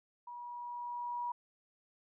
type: tone with level ramp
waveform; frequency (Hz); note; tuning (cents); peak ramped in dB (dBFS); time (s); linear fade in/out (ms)
sine; 964; B5; -42; -44 to -34; 0.27-1.32; 5
effects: none